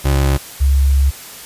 30% pulse / sine tone pair in turn, 68.6 / 68.6 Hz, C#2 / C#2, -17 / -17 cents, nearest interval unison, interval 0 cents, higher neither, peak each -9 dBFS, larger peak neither, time 0.04-0.38 / 0.6-1.11 s, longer second, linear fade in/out 20 ms, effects white hiss -34 dBFS RMS until 1.45 s + resampled to 32000 Hz

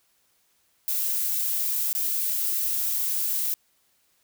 violet noise with dropouts, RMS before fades -26 dBFS, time 0.88-3.54 s, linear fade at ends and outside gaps 0 ms, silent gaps 1.93-1.95 s, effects white hiss -67 dBFS RMS until 4.23 s

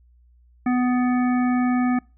harmonic tone, 248.9 Hz, B3, 14 cents sharp, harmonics 1 / 3 / 5 / 7 / 9, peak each -18 / -28 / -32 / -35 / -37 dBFS, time 0.66-1.99 s, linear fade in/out 5 ms, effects noise-tail reverb RT60 0.3 s tail -25 dB re dry + added 60 Hz sine -52 dBFS peak until 2.17 s

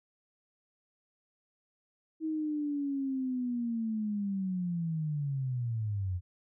sine linear sweep, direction down, 319.8 to 86.9 Hz, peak -30 dBFS, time 2.2-6.21 s, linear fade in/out 50 ms, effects none

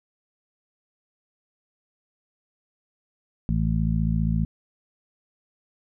harmonic tone, 55 Hz, A1, in tune, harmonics 1 / 2 / 3 / 4, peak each -25 / -28 / -24 / -28 dBFS, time 3.49-4.45 s, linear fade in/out 0 ms, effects none

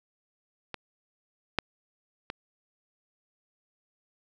clicks, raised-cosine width 0.3 ms, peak -19 / -8 / -18 dBFS, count 3, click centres 0.743 / 1.587 / 2.301 s, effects none

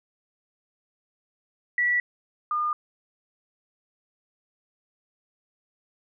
sine tone pair in turn, 1949 / 1213.2 Hz, B6 / D#6, -23 / -44 cents, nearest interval minor sixth, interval 821 cents, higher first, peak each -20 / -23 dBFS, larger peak first, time 1.78-2 / 2.51-2.73 s, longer neither, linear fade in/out 2 ms, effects none

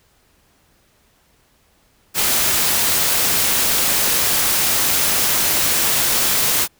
white noise, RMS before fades -17 dBFS, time 2.14-6.68 s, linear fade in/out 50 ms, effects pink hiss -58 dBFS RMS until 6.79 s

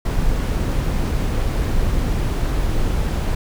brown noise, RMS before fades -19 dBFS, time 0.05-3.35 s, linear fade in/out 5 ms, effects none

